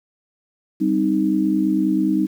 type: chord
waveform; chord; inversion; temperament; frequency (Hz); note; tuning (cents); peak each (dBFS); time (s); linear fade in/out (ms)
sine; C minor; second; equal; 196 / 261.6 / 311.1; G3 / C4 / Eb4; 0 / 0 / 0; -21 / -23 / -18; 0.8-2.27; 20
effects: 8-bit